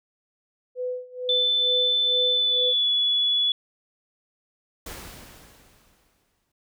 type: tone with tremolo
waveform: sine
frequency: 501 Hz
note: B4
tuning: 25 cents sharp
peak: -25 dBFS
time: 0.75-2.74 s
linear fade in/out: 50 ms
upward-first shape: sine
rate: 2.2 Hz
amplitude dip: 90%
type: tone with pitch glide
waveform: sine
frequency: 3520 to 3412 Hz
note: A7 to G#7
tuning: 0 to +46 cents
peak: -19 dBFS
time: 1.29-3.52 s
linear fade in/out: 2 ms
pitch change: -54 cents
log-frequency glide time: 2.32-2.9 s
type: noise with exponential decay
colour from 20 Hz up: pink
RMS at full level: -36 dBFS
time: 4.86-6.52 s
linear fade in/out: 5 ms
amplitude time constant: 360 ms
effects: none